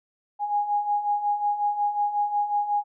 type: beating tone pair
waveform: sine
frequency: 821 / 826.5 Hz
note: G#5 / G#5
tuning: -20 / -9 cents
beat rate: 5.5 Hz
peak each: -29 / -23 dBFS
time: 0.39-2.84 s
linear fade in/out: 50 ms
effects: none